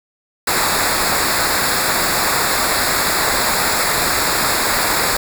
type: noise with comb filter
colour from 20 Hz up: pink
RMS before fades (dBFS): -17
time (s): 0.47-5.17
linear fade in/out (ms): 5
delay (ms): 0.33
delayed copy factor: -0.8
effects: none